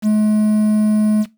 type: tone with quantisation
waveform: triangle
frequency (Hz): 213.1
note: G#3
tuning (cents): +45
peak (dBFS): -9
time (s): 0.02-1.26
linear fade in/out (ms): 50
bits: 6
effects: noise-tail reverb RT60 0.2 s tail -17 dB re dry